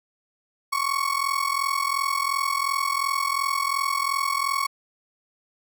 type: ring-modulated tone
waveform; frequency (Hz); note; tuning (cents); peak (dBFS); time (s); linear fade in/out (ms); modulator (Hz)
35% pulse; 1108.7; C#6; 0; -18; 0.72-4.67; 10; 21.4
effects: none